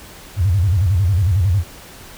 sine tone with vibrato, 93 Hz, F#2, 9 cents sharp, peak -12 dBFS, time 0.36-1.64 s, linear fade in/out 50 ms, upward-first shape square, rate 11 Hz, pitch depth 170 cents each way, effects pink hiss -39 dBFS RMS until 2.17 s

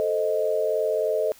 sine chord, A diminished, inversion none, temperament equal, 440 / 523.3 / 622.3 Hz, A4 / C5 / Eb5, 0 / 0 / 0 cents, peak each -25 / -28 / -24 dBFS, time 0-1.32 s, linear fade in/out 0 ms, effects white hiss -52 dBFS RMS until 1.39 s

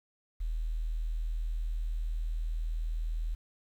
sine tone with quantisation, 40.1 Hz, E1, 47 cents flat, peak -30 dBFS, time 0.4-3.35 s, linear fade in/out 10 ms, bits 10, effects none

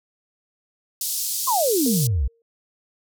white band-pass noise, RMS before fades -26 dBFS, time 1.01-2.07 s, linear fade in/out 2 ms, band 4300 to 15000 Hz, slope 24 dB/octave
sine exponential sweep, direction down, 1098 to 56.3 Hz, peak -18 dBFS, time 1.47-2.28 s, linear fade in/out 10 ms
sine tone with exponential decay, 461.2 Hz, A#4, 19 cents flat, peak -24 dBFS, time 1.86-2.42 s, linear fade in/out 2 ms, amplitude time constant 120 ms
effects none

